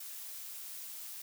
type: noise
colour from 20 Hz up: blue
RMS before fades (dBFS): -45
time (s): 0-1.22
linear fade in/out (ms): 5
effects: none